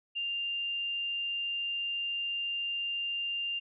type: tone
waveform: sine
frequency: 2794 Hz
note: F7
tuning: in tune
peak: -31 dBFS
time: 0.15-3.6 s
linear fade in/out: 20 ms
effects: none